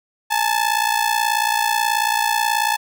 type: ring-modulated tone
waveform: sawtooth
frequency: 870 Hz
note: A5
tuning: 20 cents flat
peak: -10 dBFS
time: 0.3-2.77 s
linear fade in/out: 20 ms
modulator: 29.2 Hz
effects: none